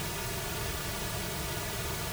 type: noise with comb filter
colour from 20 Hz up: pink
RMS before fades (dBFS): -35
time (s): 0-2.12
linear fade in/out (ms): 0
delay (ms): 3.8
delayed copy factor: -0.9
effects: none